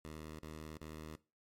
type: tone bursts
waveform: 10% pulse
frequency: 77.78 Hz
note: D#2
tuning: in tune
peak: -38 dBFS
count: 3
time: 0.05-1.156 s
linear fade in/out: 0 ms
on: 340 ms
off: 43 ms
effects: noise-tail reverb RT60 0.3 s tail -19 dB re dry + MP3 64 kbps